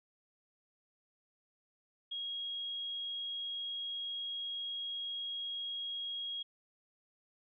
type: tone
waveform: sine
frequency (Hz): 3286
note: G#7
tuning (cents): -19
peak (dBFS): -37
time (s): 2.11-6.43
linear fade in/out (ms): 10
effects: none